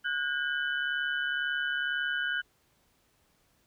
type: tone cluster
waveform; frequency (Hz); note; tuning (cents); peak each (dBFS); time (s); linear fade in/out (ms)
sine; 1461 / 1603 / 3000; F#6 / G6 / F#7; -22 / +38 / +23; -31 / -32 / -38; 0.04-2.42; 20
effects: pink hiss -69 dBFS RMS until 3.66 s